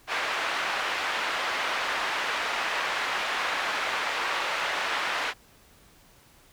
pink band-pass noise, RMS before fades -29 dBFS, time 0.07-5.34 s, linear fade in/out 50 ms, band 940 to 2700 Hz, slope 12 dB/octave, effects pink hiss -57 dBFS RMS until 6.52 s

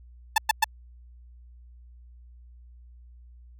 sawtooth tone bursts, 879 Hz, A5, 2 cents flat, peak -13 dBFS, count 3, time 0.36-0.643 s, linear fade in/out 5 ms, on 21 ms, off 110 ms, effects added 60 Hz sine -47 dBFS peak until 3.59 s

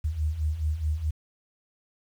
sine beating tone pair, 73.9 / 78.6 Hz, D2 / D#2, +11 / +18 cents, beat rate 4.7 Hz, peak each -31 / -26 dBFS, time 0.04-1.11 s, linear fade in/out 10 ms, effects 9-bit

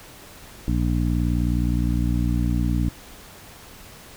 harmonic tone, 59.5 Hz, A#1, 36 cents sharp, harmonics 1 / 2 / 3 / 4 / 5, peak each -22 / -25 / -27 / -28 / -29 dBFS, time 0.68-2.89 s, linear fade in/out 0 ms, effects pink hiss -44 dBFS RMS until 4.16 s

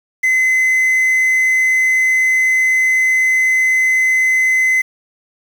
triangle tone with quantisation, 2042 Hz, C7, 43 cents flat, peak -9 dBFS, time 0.23-4.82 s, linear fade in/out 10 ms, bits 6, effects none

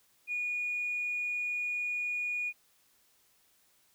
sine tone, 2449 Hz, D#7, 28 cents flat, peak -30 dBFS, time 0.27-2.53 s, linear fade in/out 50 ms, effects tanh soft clip ceiling -26 dBFS + white hiss -68 dBFS RMS until 3.94 s

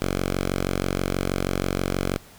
5% pulse tone, 46.25 Hz, F#1, in tune, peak -12 dBFS, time 0.02-2.18 s, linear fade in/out 0 ms, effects pink hiss -49 dBFS RMS until 2.38 s

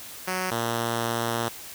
5% pulse tone pair in turn, 185 / 116.54 Hz, F#3 / A#2, 0 / 0 cents, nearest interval minor sixth, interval 800 cents, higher first, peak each -15 / -14 dBFS, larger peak second, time 0.27-0.51 / 0.51-1.49 s, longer second, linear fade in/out 10 ms, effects white hiss -41 dBFS RMS until 1.74 s

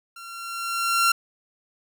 sawtooth tone with level ramp, 1370 Hz, F6, 34 cents flat, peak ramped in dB -36 to -12 dBFS, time 0.16-1.12 s, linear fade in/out 5 ms, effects none

